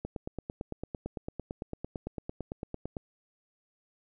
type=click train; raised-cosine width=2 ms; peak=-22 dBFS; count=27; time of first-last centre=0.05-2.968 s; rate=8.91 Hz; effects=none